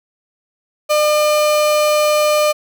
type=tone; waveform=35% pulse; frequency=602 Hz; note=D5; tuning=43 cents sharp; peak=-10 dBFS; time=0.89-2.53 s; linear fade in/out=20 ms; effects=none